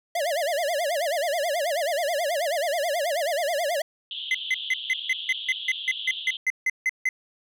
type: tone with vibrato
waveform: square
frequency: 628 Hz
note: D#5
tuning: 16 cents sharp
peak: -24 dBFS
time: 0.15-3.82 s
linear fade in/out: 5 ms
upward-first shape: sine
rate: 9.3 Hz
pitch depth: 220 cents each way
type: band-pass noise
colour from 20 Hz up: white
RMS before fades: -34 dBFS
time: 4.11-6.37 s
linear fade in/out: 2 ms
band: 3000 to 3500 Hz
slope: 96 dB/octave
type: tone bursts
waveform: triangle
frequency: 2049 Hz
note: C7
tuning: 37 cents flat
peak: -18 dBFS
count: 15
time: 4.31-7.09 s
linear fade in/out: 2 ms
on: 36 ms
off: 160 ms
effects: none